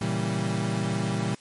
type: chord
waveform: 35% pulse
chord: A# diminished seventh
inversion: none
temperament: equal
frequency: 116.54 / 138.59 / 164.81 / 196 Hz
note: A#2 / C#3 / E3 / G3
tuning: 0 / 0 / 0 / 0 cents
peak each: -28 / -32 / -29 / -28 dBFS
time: 0.01-1.35 s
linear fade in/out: 5 ms
effects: white hiss -55 dBFS RMS until 1.4 s + MP3 48 kbps